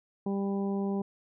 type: harmonic tone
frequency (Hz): 197.8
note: G3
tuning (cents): +16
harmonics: 1 / 2 / 3 / 4 / 5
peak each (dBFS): -29 / -34 / -44 / -42 / -47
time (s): 0.26-1.02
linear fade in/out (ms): 5
effects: none